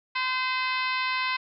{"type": "harmonic tone", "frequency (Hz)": 514, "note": "C5", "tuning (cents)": -31, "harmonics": [2, 3, 4, 5, 6, 7, 8, 9, 10], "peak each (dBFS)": [-29, -34, -31, -32, -39, -40, -37, -43, -44], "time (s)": [0.15, 1.37], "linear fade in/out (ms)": 10, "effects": []}